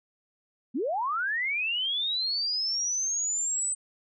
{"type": "linear sweep", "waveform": "sine", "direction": "up", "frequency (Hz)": [207.7, 8140], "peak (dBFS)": -26, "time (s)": [0.74, 3.75], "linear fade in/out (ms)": 20, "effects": []}